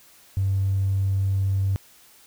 triangle tone, 97 Hz, G2, 18 cents flat, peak -16 dBFS, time 0.37-1.76 s, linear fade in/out 0 ms, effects tanh soft clip ceiling -17 dBFS + white hiss -53 dBFS RMS until 2.26 s

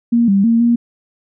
sine tone with pitch steps, 235 / 197 / 230.3 / 236.2 Hz, A#3 / G3 / A#3 / A#3, +14 / +9 / -21 / +23 cents, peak -9 dBFS, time 0.12-0.76 s, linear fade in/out 10 ms, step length 160 ms, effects none

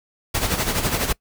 pink noise with tremolo, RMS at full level -20 dBFS, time 0.34-1.13 s, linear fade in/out 10 ms, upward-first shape sine, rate 12 Hz, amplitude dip 60%, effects noise-tail reverb RT60 0.1 s tail -23 dB re dry

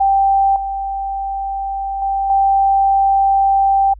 sine tone with level steps, 784 Hz, G5, in tune, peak -10 / -19 / -15 / -10 dBFS, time 0-3.94 s, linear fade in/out 10 ms, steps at 0.56 / 2.02 / 2.3 s, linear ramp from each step 2 ms, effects added 50 Hz sine -34 dBFS peak until 3.99 s

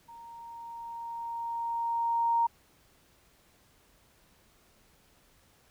sine tone with level ramp, 930 Hz, A#5, 4 cents flat, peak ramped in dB -46 to -22 dBFS, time 0.08-2.47 s, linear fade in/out 10 ms, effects pink hiss -64 dBFS RMS until 5.7 s

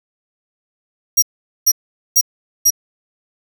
sawtooth tone bursts, 5700 Hz, F8, 34 cents sharp, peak -6 dBFS, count 4, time 1.17-2.706 s, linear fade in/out 10 ms, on 54 ms, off 440 ms, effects none

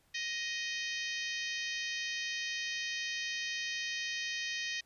harmonic tone, 624 Hz, D#5, 5 cents sharp, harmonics 3 / 4 / 5 / 6 / 7 / 8 / 9 / 10, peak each -39 / -41 / -43 / -45 / -46 / -47 / -48 / -49 dBFS, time 0.14-4.81 s, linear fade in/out 10 ms, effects pink hiss -70 dBFS RMS until 4.85 s + resampled to 32000 Hz

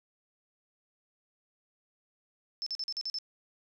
sine tone bursts, 5274 Hz, E8, in tune, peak -32 dBFS, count 7, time 2.62-3.186 s, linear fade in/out 0 ms, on 44 ms, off 43 ms, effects none

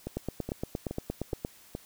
two click trains, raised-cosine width 2 ms, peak -18 / -21 dBFS, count 12 / 5, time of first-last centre 0.17-1.449 / 0.07-1.751 s, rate 8.6 / 2.38 Hz, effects white hiss -56 dBFS RMS until 1.85 s

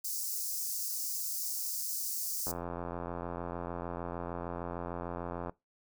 white high-pass noise, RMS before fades -36 dBFS, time 0.04-2.52 s, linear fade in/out 10 ms, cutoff 4900 Hz, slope 48 dB/octave
click train, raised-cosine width 1 ms, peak -24 dBFS, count 263, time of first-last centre 2.47-5.495 s, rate 86.6 Hz
effects noise-tail reverb RT60 0.2 s tail -20 dB re dry

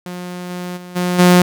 sawtooth tone with level steps, 178.8 Hz, F3, 41 cents sharp, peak -22 / -20 / -28 / -12 / -3 dBFS, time 0.06-1.42 s, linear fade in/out 2 ms, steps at 0.49 / 0.76 / 0.95 / 1.18 s, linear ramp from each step 20 ms, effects none

